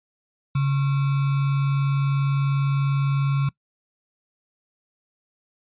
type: tone with sample-and-hold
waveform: sine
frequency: 138.59 Hz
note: C#3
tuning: in tune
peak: -18 dBFS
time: 0.55-3.49 s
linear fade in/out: 5 ms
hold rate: 1225 Hz
effects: noise-tail reverb RT60 0.1 s tail -22 dB re dry + resampled to 8000 Hz